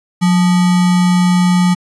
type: tone with sample-and-hold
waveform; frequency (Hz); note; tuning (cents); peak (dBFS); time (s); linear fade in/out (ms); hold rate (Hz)
sine; 180; F#3; -47; -8; 0.21-1.75; 20; 1050
effects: resampled to 24000 Hz